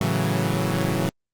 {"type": "chord", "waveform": "sawtooth", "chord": "F# minor seventh", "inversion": "first", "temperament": "equal", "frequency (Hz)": [110, 138.59, 164.81, 185], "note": ["A2", "C#3", "E3", "F#3"], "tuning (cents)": [0, 0, 0, 0], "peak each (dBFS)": -22, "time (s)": [0.01, 1.09], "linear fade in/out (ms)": 0, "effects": ["Opus 48 kbps"]}